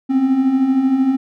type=beating tone pair; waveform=triangle; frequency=253.2 / 266.2 Hz; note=B3 / C4; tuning=+43 / +30 cents; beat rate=13 Hz; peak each=-19 / -11 dBFS; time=0.09-1.17 s; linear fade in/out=20 ms; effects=none